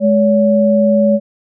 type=tone pair together; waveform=sine; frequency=210.4 / 567 Hz; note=G#3 / C#5; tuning=+23 / +39 cents; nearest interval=octave + perfect fourth; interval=1716 cents; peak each=-11 dBFS; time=0-1.2 s; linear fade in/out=50 ms; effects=none